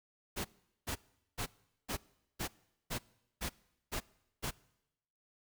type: noise bursts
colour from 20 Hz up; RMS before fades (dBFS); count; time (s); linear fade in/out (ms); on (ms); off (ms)
pink; -37; 9; 0.36-4.512; 20; 88; 420
effects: noise-tail reverb RT60 0.9 s tail -23 dB re dry